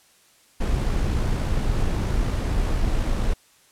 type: noise with amplitude modulation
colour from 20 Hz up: brown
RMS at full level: -21 dBFS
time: 0.6-3.34 s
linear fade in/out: 10 ms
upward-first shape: sine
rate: 56.6 Hz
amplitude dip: 25%
effects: white hiss -57 dBFS RMS until 3.71 s + low-pass 11000 Hz 12 dB/octave